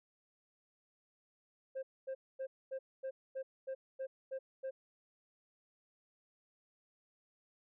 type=tone bursts; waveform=sine; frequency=530 Hz; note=C5; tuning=22 cents sharp; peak=-35 dBFS; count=10; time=1.75-4.71 s; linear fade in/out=20 ms; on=80 ms; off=240 ms; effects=tanh soft clip ceiling -37 dBFS